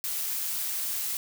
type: noise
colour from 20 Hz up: blue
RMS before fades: -31 dBFS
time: 0.04-1.17 s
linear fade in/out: 0 ms
effects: none